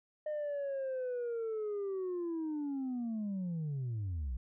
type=linear sweep; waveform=sine; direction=down; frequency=612 to 55.5 Hz; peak=-32 dBFS; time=0.26-4.37 s; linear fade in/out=5 ms; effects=tanh soft clip ceiling -33 dBFS